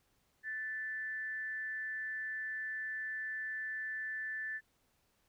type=tone with frequency modulation; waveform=sine; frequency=1760 Hz; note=A6; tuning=in tune; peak=-37 dBFS; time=0.43-4.61 s; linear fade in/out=50 ms; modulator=244 Hz; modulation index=0.25; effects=pink hiss -75 dBFS RMS until 5.28 s